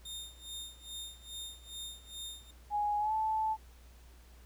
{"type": "tone with tremolo", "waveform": "sawtooth", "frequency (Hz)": 3655, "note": "A#7", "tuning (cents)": -35, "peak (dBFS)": -37, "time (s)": [0.05, 2.51], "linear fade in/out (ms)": 5, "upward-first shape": "sine", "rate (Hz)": 2.4, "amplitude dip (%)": 90}
{"type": "tone with pitch glide", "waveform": "sine", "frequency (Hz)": [830.6, 873.4], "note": ["G#5", "A5"], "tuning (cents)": [0, -13], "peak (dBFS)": -29, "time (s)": [2.7, 3.57], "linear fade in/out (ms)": 50, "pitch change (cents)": 87, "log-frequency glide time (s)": [2.99, 3.13]}
{"effects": ["added 60 Hz sine -54 dBFS peak until 4.45 s", "pink hiss -63 dBFS RMS until 4.45 s"]}